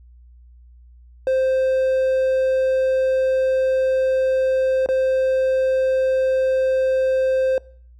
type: tone with dropouts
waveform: triangle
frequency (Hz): 523.3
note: C5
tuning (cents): 0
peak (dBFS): -14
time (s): 1.27-7.58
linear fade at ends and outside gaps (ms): 1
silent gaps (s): 4.861-4.888
effects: noise-tail reverb RT60 0.5 s tail -23 dB re dry + added 60 Hz sine -44 dBFS peak until 7.99 s